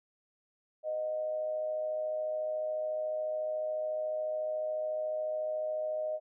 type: tone with amplitude modulation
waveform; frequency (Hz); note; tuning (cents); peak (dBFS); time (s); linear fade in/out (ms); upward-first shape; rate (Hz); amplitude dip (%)
sine; 620; D#5; -6; -29; 0.83-6.2; 50; sine; 114; 45
effects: none